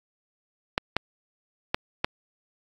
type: clicks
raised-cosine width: 0.3 ms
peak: -6 dBFS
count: 4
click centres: 0.779 / 0.966 / 1.745 / 2.045 s
effects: AAC 64 kbps